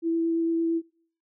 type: tone with vibrato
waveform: sine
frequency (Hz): 331.1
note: E4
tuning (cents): +8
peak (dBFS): -22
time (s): 0.02-0.82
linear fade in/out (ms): 50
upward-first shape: triangle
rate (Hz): 8.8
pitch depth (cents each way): 10
effects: noise-tail reverb RT60 0.6 s tail -26 dB re dry